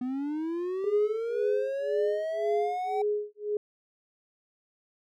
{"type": "linear sweep", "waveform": "triangle", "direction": "up", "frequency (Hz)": [245.9, 769], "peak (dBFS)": -27, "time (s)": [0.01, 3.02], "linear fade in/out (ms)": 5}
{"type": "tone with tremolo", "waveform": "sine", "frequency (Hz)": 417.4, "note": "G#4", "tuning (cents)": 9, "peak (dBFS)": -24, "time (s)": [0.84, 3.57], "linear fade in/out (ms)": 2, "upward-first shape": "sine", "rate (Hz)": 1.9, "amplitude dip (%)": 100}
{"effects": []}